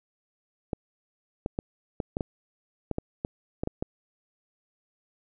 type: clicks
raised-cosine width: 2 ms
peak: -15 dBFS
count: 12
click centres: 0.732 / 1.461 / 1.589 / 2.002 / 2.169 / 2.208 / 2.913 / 2.984 / 3.249 / 3.635 / 3.674 / 3.825 s
effects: none